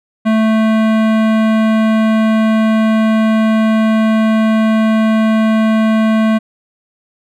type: tone with hard clipping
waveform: sine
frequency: 220 Hz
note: A3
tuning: in tune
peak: -11 dBFS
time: 0.25-6.39 s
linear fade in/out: 20 ms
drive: 18 dB
effects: none